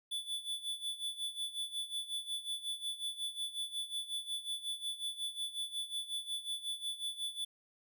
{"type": "tone with tremolo", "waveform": "square", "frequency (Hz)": 3470, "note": "A7", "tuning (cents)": -25, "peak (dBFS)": -35, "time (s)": [0.11, 7.45], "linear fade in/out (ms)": 10, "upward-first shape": "sine", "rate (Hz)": 5.5, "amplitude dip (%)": 80, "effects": []}